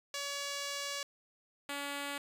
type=tone pair in turn; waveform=5% pulse; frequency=566 / 283.9 Hz; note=C#5 / C#4; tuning=+36 / +41 cents; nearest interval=octave; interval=1195 cents; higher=first; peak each=-25 / -26 dBFS; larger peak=first; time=0.14-1.03 / 1.69-2.18 s; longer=first; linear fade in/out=2 ms; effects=resampled to 32000 Hz